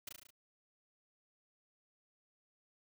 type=noise with echo; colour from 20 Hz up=white; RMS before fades=-44 dBFS; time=0.07-0.09 s; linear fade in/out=5 ms; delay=36 ms; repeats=6; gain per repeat=-3 dB; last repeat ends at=0.306 s; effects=none